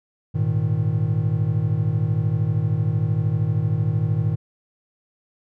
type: chord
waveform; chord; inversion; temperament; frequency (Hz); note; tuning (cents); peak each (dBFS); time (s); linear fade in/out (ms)
triangle; Ab suspended second; none; just; 103.83 / 116.8 / 155.74; Ab2 / Bb2 / Eb3; 0 / +4 / +2; -21; 0.34-4.36; 20
effects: none